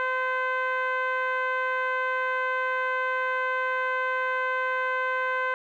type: tone with low-pass filter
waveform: 10% pulse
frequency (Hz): 514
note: C5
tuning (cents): -31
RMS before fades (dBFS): -27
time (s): 0-5.54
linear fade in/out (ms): 0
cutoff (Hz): 1500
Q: 1.9
effects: none